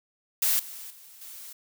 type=noise with level steps; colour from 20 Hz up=blue; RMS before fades=-24 / -41 / -50 / -43 dBFS; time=0.42-1.53 s; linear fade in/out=5 ms; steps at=0.59 / 0.9 / 1.21 s; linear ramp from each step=5 ms; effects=none